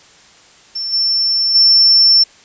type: tone with level steps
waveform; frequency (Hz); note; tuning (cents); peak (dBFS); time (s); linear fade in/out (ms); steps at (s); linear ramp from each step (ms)
sine; 5390; E8; +38; -19 / -12 / -6; 0.75-2.24; 10; 0.92 / 1.54; 20
effects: white hiss -45 dBFS RMS until 2.44 s + resampled to 16000 Hz